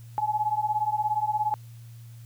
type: beating tone pair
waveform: sine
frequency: 840 / 857 Hz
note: G#5 / A5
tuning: +19 / -46 cents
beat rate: 17 Hz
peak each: -27 / -26 dBFS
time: 0.18-1.54 s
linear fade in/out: 0 ms
effects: added 116 Hz sine -42 dBFS peak until 2.25 s + white hiss -59 dBFS RMS until 2.25 s